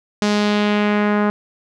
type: tone with low-pass filter sweep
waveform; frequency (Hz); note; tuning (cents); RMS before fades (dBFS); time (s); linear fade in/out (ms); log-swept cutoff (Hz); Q
sawtooth; 207.9; G#3; +2; -17; 0.22-1.3; 0; 5800 to 1400; 1.5
effects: none